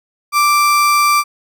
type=tone; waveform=35% pulse; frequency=1174.7 Hz; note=D6; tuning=in tune; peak=-8 dBFS; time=0.32-1.24 s; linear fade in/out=50 ms; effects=none